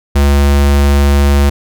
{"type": "tone", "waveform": "square", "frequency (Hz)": 70.7, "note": "C#2", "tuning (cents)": 35, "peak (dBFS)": -7, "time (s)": [0.15, 1.5], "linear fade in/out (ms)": 10, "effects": []}